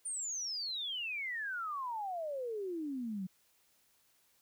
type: exponential sweep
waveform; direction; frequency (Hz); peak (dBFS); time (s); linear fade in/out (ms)
sine; down; 9170 to 180.1; -36; 0.05-3.27; 10
effects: white hiss -71 dBFS RMS until 4.41 s